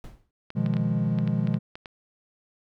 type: noise with exponential decay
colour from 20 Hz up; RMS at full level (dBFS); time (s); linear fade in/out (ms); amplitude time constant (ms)
brown; -36; 0.04-0.31; 1; 57
type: clicks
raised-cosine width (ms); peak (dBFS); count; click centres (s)
0.3; -23; 10; 0.504 / 0.662 / 0.738 / 0.768 / 1.187 / 1.276 / 1.473 / 1.542 / 1.755 / 1.858
type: chord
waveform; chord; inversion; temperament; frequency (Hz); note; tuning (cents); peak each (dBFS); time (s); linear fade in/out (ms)
triangle; F half-diminished seventh; second; equal; 123.47 / 155.56 / 174.61 / 207.7; Cb3 / Eb3 / F3 / Ab3; 0 / 0 / 0 / 0; -26; 0.55-1.59; 20
effects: none